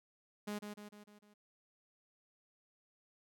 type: tone with echo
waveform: sawtooth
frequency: 207.7 Hz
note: G#3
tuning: in tune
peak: -35 dBFS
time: 0.47-0.59 s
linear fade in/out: 10 ms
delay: 150 ms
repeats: 5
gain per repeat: -5 dB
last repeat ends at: 1.34 s
effects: none